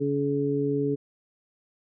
harmonic tone, 141.8 Hz, C#3, 40 cents sharp, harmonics 1 / 2 / 3, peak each -30 / -27 / -26 dBFS, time 0-0.96 s, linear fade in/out 20 ms, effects none

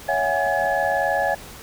sine tone cluster, 559 / 659 / 738 / 821 / 1703 Hz, C#5 / E5 / F#5 / G#5 / G#6, +14 / -1 / -5 / -20 / +43 cents, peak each -25 dBFS, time 0.08-1.35 s, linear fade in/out 10 ms, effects pink hiss -40 dBFS RMS until 1.62 s

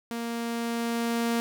sawtooth tone with level ramp, 233.1 Hz, A#3, in tune, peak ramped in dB -27 to -20 dBFS, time 0.11-1.4 s, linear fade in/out 0 ms, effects none

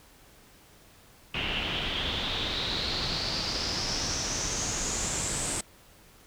pink noise with low-pass filter sweep, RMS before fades -31 dBFS, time 1.34-5.61 s, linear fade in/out 5 ms, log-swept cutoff 2800 to 8300 Hz, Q 6.4, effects pink hiss -56 dBFS RMS until 6.26 s

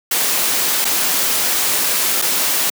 white noise with dropouts, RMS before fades -17 dBFS, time 0.11-2.7 s, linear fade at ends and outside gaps 5 ms, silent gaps 0.846-0.851 / 2.217-2.221 s, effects high-pass 200 Hz 12 dB/octave

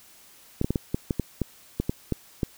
clicks, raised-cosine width 3 ms, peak -11 dBFS, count 12, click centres 0.614 / 0.645 / 0.706 / 0.758 / 0.945 / 1.108 / 1.197 / 1.417 / 1.8 / 1.895 / 2.123 / 2.432 s, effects white hiss -53 dBFS RMS until 2.57 s

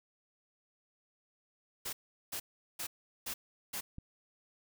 white noise bursts, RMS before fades -39 dBFS, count 5, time 1.85-3.81 s, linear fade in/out 10 ms, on 80 ms, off 390 ms
click, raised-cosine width 5 ms, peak -32 dBFS, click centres 3.984 s
effects none

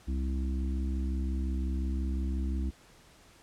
harmonic tone with a mistuned harmonic, 65.7 Hz, C2, 8 cents sharp, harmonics 1 / 3 / 4 / 5, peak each -29 / -39 / -41 / -43 dBFS, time 0.07-2.71 s, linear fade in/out 20 ms, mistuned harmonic 1, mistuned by +16 cents, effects pink hiss -58 dBFS RMS until 3.42 s + low-pass 10000 Hz 12 dB/octave

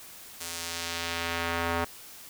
square tone with band-pass filter sweep, 84.5 Hz, E2, 43 cents sharp, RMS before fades -32 dBFS, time 0.4-1.85 s, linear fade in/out 10 ms, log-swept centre 9400 to 1100 Hz, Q 0.77, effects white hiss -47 dBFS RMS until 2.29 s

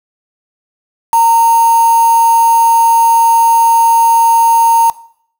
sine tone with quantisation, 921 Hz, A#5, 21 cents flat, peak -6 dBFS, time 1.13-4.9 s, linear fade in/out 2 ms, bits 3, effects noise-tail reverb RT60 0.6 s tail -19 dB re dry

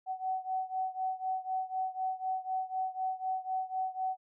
sine beating tone pair, 751 / 755 Hz, F#5 / F#5, +26 / +35 cents, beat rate 4 Hz, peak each -34 / -36 dBFS, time 0.06-4.17 s, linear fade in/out 50 ms, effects none

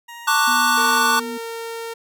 20% pulse tone with vibrato, 941 Hz, A#5, 16 cents sharp, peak -30 dBFS, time 0.08-0.99 s, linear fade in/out 10 ms, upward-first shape sine, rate 14 Hz, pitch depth 8 cents each way
square chord, D major seventh, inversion second, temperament equal with one note detuned, 892.8 / 1108.7 / 1174.7 / 1480 Hz, A5 / C#6 / D6 / F#6, +25 / 0 / 0 / 0 cents, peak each -22 / -23 / -21 / -20 dBFS, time 0.27-1.2 s, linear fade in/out 10 ms
sine tone with pitch glide, 247.3 to 242.2 Hz, B3 to B3, +3 to -34 cents, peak -29 dBFS, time 0.47-1.38 s, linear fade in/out 10 ms, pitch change -37 cents, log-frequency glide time 0.94-1.09 s
sawtooth tone, 458.5 Hz, A#4, 29 cents flat, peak -24 dBFS, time 0.77-1.94 s, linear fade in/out 10 ms
effects none

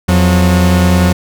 45% pulse tone pair together, 85.61 / 181.4 Hz, F2 / F#3, -34 / -34 cents, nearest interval octave + minor second, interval 1300 cents, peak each -10 dBFS, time 0.08-1.13 s, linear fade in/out 10 ms, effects none

